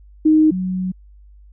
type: tone pair in turn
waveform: sine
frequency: 311.1 / 184.98 Hz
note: D#4 / F#3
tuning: 0 / 0 cents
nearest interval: major sixth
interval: 900 cents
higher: first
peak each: -9 / -19 dBFS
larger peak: first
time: 0.25-0.51 / 0.51-0.92 s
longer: second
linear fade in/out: 10 ms
effects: added 50 Hz sine -42 dBFS peak until 1.52 s